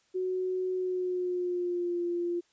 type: tone with pitch glide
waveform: sine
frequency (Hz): 370 to 347.2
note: F#4 to F4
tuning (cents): 0 to -10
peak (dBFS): -28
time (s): 0.14-2.41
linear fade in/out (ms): 20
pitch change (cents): -110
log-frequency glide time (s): 0.74-2.03
effects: white hiss -69 dBFS RMS until 2.52 s + resampled to 16000 Hz